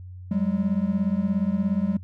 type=beating tone pair; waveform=triangle; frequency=187.6 / 204.6 Hz; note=F#3 / G#3; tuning=+24 / -26 cents; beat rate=17 Hz; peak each=-22 dBFS; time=0.31-1.97 s; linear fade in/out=5 ms; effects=noise-tail reverb RT60 0.1 s tail -21 dB re dry + added 91 Hz sine -37 dBFS peak until 2.03 s